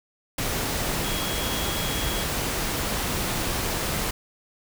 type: tone in noise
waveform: sine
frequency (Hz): 3313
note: G#7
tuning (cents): -5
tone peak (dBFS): -34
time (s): 1.04-2.24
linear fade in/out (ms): 5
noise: pink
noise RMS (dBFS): -27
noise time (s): 0.38-4.11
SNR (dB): -10
effects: none